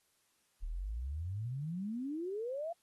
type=exponential sweep; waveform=sine; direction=up; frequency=35.78 to 698.5 Hz; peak=-36 dBFS; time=0.62-2.73 s; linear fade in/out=10 ms; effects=white hiss -75 dBFS RMS until 2.82 s + AAC 32 kbps

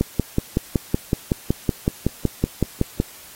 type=click train; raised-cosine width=3 ms; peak=-4 dBFS; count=17; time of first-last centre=0.01-3.001 s; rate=5.35 Hz; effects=white hiss -43 dBFS RMS until 3.35 s + AAC 48 kbps

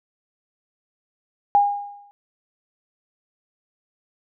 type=tone with exponential decay; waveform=sine; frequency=813 Hz; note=G#5; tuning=37 cents flat; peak=-10 dBFS; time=1.55-2.11 s; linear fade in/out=0 ms; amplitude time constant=120 ms; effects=none

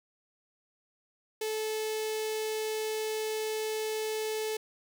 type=tone with notch filter; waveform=sawtooth; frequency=434.7 Hz; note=A4; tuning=21 cents flat; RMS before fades=-33 dBFS; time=1.41-4.57 s; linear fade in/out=5 ms; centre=1200 Hz; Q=0.83; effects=none

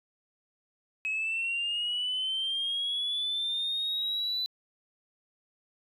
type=linear sweep; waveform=sine; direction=up; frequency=2551 to 4004 Hz; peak=-27 dBFS; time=1.05-4.46 s; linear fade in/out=0 ms; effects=tanh soft clip ceiling -25 dBFS

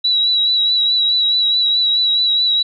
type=tone with vibrato; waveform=sine; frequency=3907 Hz; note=B7; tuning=19 cents flat; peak=-12 dBFS; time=0.04-2.63 s; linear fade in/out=10 ms; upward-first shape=triangle; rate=4.7 Hz; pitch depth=38 cents each way; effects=none

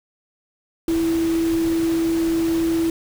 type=tone in noise; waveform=sine; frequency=329.6 Hz; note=E4; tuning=in tune; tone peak=-17 dBFS; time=0.88-2.9 s; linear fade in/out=2 ms; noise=pink; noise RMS=-33 dBFS; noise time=0.88-2.9 s; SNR=+13 dB; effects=none

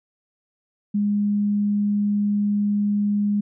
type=tone; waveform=sine; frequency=205.5 Hz; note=G#3; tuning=18 cents flat; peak=-18 dBFS; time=0.94-3.41 s; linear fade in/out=10 ms; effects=none

